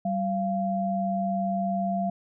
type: tone pair together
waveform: sine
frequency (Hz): 192.62 / 690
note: G3 / F5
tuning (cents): -30 / -21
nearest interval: octave + minor seventh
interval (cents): 2209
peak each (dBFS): -27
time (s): 0.05-2.1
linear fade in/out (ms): 5
effects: none